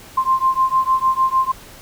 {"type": "beating tone pair", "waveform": "sine", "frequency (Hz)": [1046.5, 1053.1], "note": ["C6", "C6"], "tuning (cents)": [0, 11], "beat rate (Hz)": 6.6, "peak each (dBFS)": -17, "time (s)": [0.17, 1.52], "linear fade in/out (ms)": 10, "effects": ["pink hiss -41 dBFS RMS until 1.81 s"]}